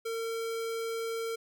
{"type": "tone", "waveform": "square", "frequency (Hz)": 455.3, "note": "A#4", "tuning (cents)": -41, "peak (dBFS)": -33, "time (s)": [0.05, 1.36], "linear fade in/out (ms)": 10, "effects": []}